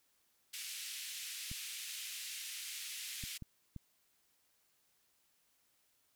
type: band-pass noise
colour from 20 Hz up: pink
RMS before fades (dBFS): -45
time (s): 0.53-3.38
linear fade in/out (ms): 10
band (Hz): 2300 to 14000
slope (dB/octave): 24
type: clicks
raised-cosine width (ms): 5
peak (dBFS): -33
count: 4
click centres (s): 1.515 / 3.238 / 3.423 / 3.763
effects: white hiss -75 dBFS RMS until 6.15 s